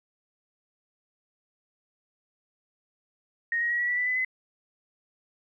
sine tone with pitch steps, 1864.7 / 1887.5 / 1910.5 / 1933.8 / 1957.4 / 1981.3 / 2005 / 2030 Hz, A#6 / A#6 / A#6 / B6 / B6 / B6 / B6 / B6, 0 / +21 / +42 / -37 / -16 / +5 / +26 / +47 cents, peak -24 dBFS, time 3.52-4.248 s, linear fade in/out 2 ms, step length 91 ms, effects 11-bit

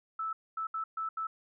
sine tone bursts at uneven times, 1313 Hz, E6, 7 cents flat, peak -32 dBFS, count 5, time 0.19-0.33 / 0.57-0.67 / 0.74-0.84 / 0.97-1.09 / 1.17-1.27 s, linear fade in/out 5 ms, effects none

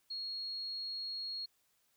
sine tone, 4300 Hz, C8, 47 cents sharp, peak -38 dBFS, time 0.1-1.46 s, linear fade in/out 10 ms, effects white hiss -75 dBFS RMS until 1.96 s

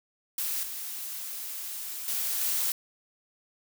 blue noise with level steps, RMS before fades -31 / -37 / -30 / -28 dBFS, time 0.38-2.72 s, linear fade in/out 2 ms, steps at 0.63 / 2.08 / 2.41 s, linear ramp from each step 2 ms, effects none

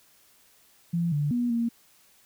sine tone with pitch steps, 170.2 / 146.3 / 241.9 / 233.3 Hz, F3 / D3 / B3 / A#3, -44 / -6 / -36 / +2 cents, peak -23 dBFS, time 0.93-1.69 s, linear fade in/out 10 ms, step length 190 ms, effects white hiss -60 dBFS RMS until 2.25 s

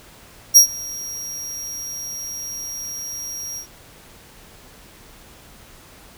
40% pulse tone with ADSR envelope, 5650 Hz, F8, 19 cents sharp, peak -3 dBFS, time 0.54-3.67 s, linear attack 26 ms, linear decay 99 ms, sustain -24 dB, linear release 95 ms, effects pink hiss -46 dBFS RMS until 6.17 s

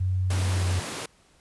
sine tone with pitch glide, 92.8 to 90.79 Hz, F#2 to F#2, +6 to -32 cents, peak -22 dBFS, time 0-0.8 s, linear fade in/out 10 ms, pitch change -38 cents, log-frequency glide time 0.54-0.63 s
pink high-pass noise, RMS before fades -34 dBFS, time 0.3-1.06 s, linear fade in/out 5 ms, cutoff 130 Hz, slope 24 dB/octave
effects pink hiss -60 dBFS RMS until 1.4 s + resampled to 24000 Hz

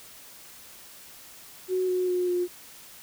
sine tone with pitch steps, 370 / 365.1 / 360.3 / 355.5 Hz, F#4 / F#4 / F#4 / F4, 0 / -23 / -46 / +31 cents, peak -23 dBFS, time 1.68-2.48 s, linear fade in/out 50 ms, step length 200 ms, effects white hiss -48 dBFS RMS until 3.02 s

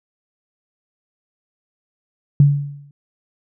sine tone with exponential decay, 142.9 Hz, D3, 47 cents flat, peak -5 dBFS, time 2.4-2.91 s, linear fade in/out 2 ms, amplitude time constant 110 ms, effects none

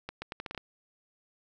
accelerating click train, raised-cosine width 0.3 ms, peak -21 dBFS, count 8, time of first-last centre 0.09-0.577 s, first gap 130 ms, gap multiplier 0.78, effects none

